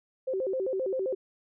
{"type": "tone with vibrato", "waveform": "sine", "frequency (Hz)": 446.5, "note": "A4", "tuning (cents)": 25, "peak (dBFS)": -27, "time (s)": [0.27, 1.15], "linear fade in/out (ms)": 10, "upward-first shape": "square", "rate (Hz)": 7.6, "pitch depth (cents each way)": 270, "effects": []}